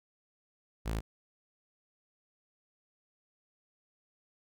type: tone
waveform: sawtooth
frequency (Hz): 55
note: A1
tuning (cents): 0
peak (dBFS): -28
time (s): 0.85-1.01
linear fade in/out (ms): 20
effects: none